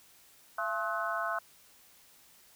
harmonic tone with a mistuned harmonic, 213.6 Hz, G#3, 49 cents sharp, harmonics 3 / 4 / 5 / 6 / 7, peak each -36 / -44 / -37 / -36 / -36 dBFS, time 0.58-1.39 s, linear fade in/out 5 ms, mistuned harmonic 3, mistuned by +94 cents, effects white hiss -60 dBFS RMS until 2.55 s

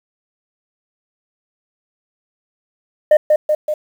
sine tone with echo, 608 Hz, D#5, 40 cents flat, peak -3 dBFS, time 3.11-3.17 s, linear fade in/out 5 ms, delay 190 ms, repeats 3, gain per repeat -4 dB, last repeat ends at 3.74 s, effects tanh soft clip ceiling -5 dBFS + 7-bit

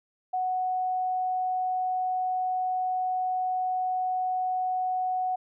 sine tone, 740 Hz, F#5, in tune, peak -25 dBFS, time 0.33-5.36 s, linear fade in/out 10 ms, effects none

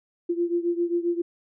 sine beating tone pair, 342.7 / 350.2 Hz, F4 / F4, -33 / +5 cents, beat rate 7.5 Hz, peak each -24 / -27 dBFS, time 0.29-1.22 s, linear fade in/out 10 ms, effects none

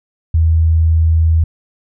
sine tone, 81 Hz, E2, 30 cents flat, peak -8 dBFS, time 0.34-1.44 s, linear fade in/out 5 ms, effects none

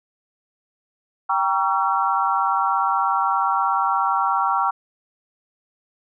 sine chord, G diminished seventh, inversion none, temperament just, 784 / 940.8 / 1128.9 / 1354.7 Hz, G5 / Bb5 / Db6 / Fb6, 0 / +16 / +31 / +47 cents, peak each -23 dBFS, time 1.29-4.71 s, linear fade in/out 10 ms, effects none

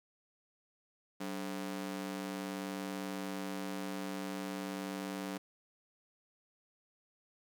sawtooth ring-modulated tone, 239.4 Hz, A#3, 46 cents sharp, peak -31 dBFS, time 1.2-5.38 s, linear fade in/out 10 ms, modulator 50.2 Hz, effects none

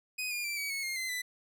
sawtooth tone with pitch steps, 2502 / 2422 / 2345 / 2271 / 2198 / 2128 / 2061 / 1995 Hz, D#7 / D#7 / D7 / C#7 / C#7 / C7 / C7 / B6, +9 / -47 / -3 / +41 / -15 / +29 / -27 / +17 cents, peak -30 dBFS, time 0.18-1.22 s, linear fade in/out 10 ms, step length 130 ms, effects none

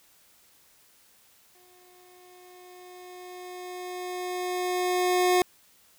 25% pulse tone with exponential growth, 361.8 Hz, F#4, 39 cents flat, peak -15 dBFS, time 1.55-5.42 s, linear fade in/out 1 ms, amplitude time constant 840 ms, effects white hiss -60 dBFS RMS until 5.98 s

